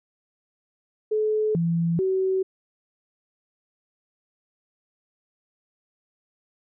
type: tone with pitch steps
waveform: sine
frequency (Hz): 429.9 / 167.9 / 378.7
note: A4 / E3 / F#4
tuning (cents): -40 / +32 / +40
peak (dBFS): -20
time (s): 1.11-2.43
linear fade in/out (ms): 10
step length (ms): 440
effects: none